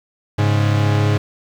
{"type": "tone pair together", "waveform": "45% pulse", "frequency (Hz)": [103.7, 138.59], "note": ["G#2", "C#3"], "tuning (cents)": [-2, 0], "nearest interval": "perfect fourth", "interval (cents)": 502, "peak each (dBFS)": [-14, -20], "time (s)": [0.38, 1.18], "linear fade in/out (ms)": 10, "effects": ["low-pass 5000 Hz 12 dB/octave", "7-bit"]}